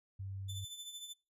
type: tone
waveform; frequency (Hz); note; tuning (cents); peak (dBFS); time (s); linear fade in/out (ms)
sine; 97; G2; -18; -40; 0.19-0.65; 10
type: tone with tremolo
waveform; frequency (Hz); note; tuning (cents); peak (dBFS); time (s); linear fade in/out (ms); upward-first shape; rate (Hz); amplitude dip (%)
sawtooth; 3520; A7; 0; -39; 0.48-1.14; 20; triangle; 13; 65
effects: noise-tail reverb RT60 0.3 s tail -25 dB re dry + resampled to 32000 Hz